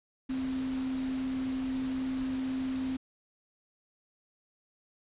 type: tone in noise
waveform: sine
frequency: 261.6 Hz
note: C4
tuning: in tune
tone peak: -30 dBFS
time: 0.29-2.97 s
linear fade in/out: 10 ms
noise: pink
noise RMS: -45 dBFS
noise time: 0.29-2.97 s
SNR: +12 dB
effects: resampled to 8000 Hz